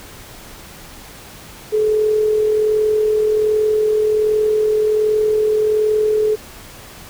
sine tone with amplitude modulation, 428.8 Hz, A4, 45 cents flat, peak -11 dBFS, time 1.72-6.36 s, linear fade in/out 20 ms, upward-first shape sine, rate 41.3 Hz, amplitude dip 35%, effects pink hiss -38 dBFS RMS until 7.09 s

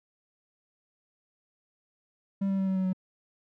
triangle tone with pitch steps, 196 / 193.97 / 191.97 / 189.98 / 188.02 / 186.07 Hz, G3 / G3 / G3 / F#3 / F#3 / F#3, 0 / -18 / -36 / +46 / +28 / +10 cents, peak -23 dBFS, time 2.41-2.932 s, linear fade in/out 10 ms, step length 87 ms, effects none

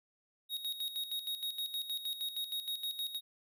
square tone with tremolo, 3760 Hz, A#7, 14 cents sharp, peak -35 dBFS, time 0.49-3.21 s, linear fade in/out 50 ms, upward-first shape square, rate 6.4 Hz, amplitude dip 65%, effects none

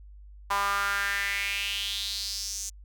sawtooth tone with high-pass filter sweep, 200 Hz, G3, 35 cents sharp, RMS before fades -30 dBFS, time 0.5-2.7 s, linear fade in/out 10 ms, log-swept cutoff 1000 to 6700 Hz, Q 4.4, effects added 50 Hz sine -45 dBFS peak until 2.84 s

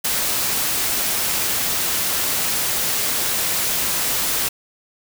white noise, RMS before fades -21 dBFS, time 0.04-4.49 s, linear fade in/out 10 ms, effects none

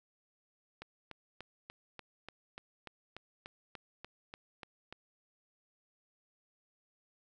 click train, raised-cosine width 0.3 ms, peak -29 dBFS, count 15, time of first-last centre 0.82-4.926 s, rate 3.41 Hz, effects none

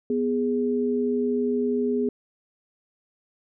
sine tone pair together, 246.9 / 414.6 Hz, B3 / G#4, 0 / -3 cents, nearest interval major sixth, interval 897 cents, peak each -24 dBFS, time 0.1-2.09 s, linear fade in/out 2 ms, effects none

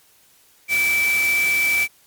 sine tone in noise, 2318 Hz, D7, 23 cents flat, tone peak -16 dBFS, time 0.68-1.88 s, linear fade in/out 50 ms, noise white, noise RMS -28 dBFS, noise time 0.68-1.88 s, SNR +9 dB, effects white hiss -55 dBFS RMS until 2.06 s + MP3 96 kbps

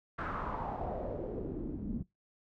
pink noise with low-pass filter sweep, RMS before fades -38 dBFS, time 0.18-2.03 s, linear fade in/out 10 ms, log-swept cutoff 1500 to 210 Hz, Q 3.5, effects noise-tail reverb RT60 0.2 s tail -23 dB re dry

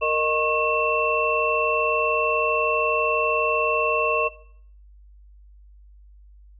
sine tone cluster, 463.4 / 616 / 1089 / 2684 Hz, A#4 / D#5 / C#6 / E7, -10 / -17 / -31 / +31 cents, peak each -25 dBFS, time 0.01-4.29 s, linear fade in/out 20 ms, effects noise-tail reverb RT60 0.6 s tail -18 dB re dry + added 50 Hz sine -46 dBFS peak until 6.59 s

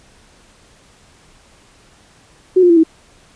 sine tone with pitch steps, 370 / 353.5 / 337.7 / 322.7 Hz, F#4 / F4 / E4 / E4, 0 / +21 / +42 / -37 cents, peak -6 dBFS, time 2.56-2.836 s, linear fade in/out 10 ms, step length 69 ms, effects pink hiss -49 dBFS RMS until 3.35 s + resampled to 22050 Hz

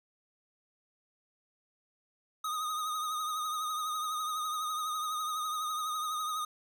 square tone with vibrato, 1244.5 Hz, D#6, in tune, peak -33 dBFS, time 2.44-6.45 s, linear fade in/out 5 ms, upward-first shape triangle, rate 12 Hz, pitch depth 54 cents each way, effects 11-bit

